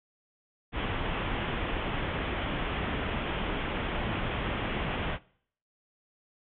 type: low-pass noise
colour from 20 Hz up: pink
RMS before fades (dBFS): -32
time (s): 0.72-5.19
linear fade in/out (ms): 50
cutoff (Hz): 3400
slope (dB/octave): 96
effects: noise-tail reverb RT60 0.6 s tail -22 dB re dry